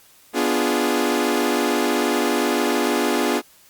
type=chord; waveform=sawtooth; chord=B diminished seventh; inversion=none; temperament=equal; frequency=246.9 / 293.7 / 349.2 / 415.3 Hz; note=B3 / D4 / F4 / Ab4; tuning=0 / 0 / 0 / 0 cents; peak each=-20 dBFS; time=0.33-3.42 s; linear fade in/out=50 ms; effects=white hiss -52 dBFS RMS until 3.69 s + Opus 48 kbps